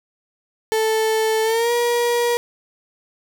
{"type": "tone with pitch glide", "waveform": "35% pulse", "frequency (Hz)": [440, 477.1], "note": ["A4", "A#4"], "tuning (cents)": [0, 40], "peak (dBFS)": -15, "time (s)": [0.72, 2.37], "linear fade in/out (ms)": 0, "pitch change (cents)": 140, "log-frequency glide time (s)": [1.43, 1.72], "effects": []}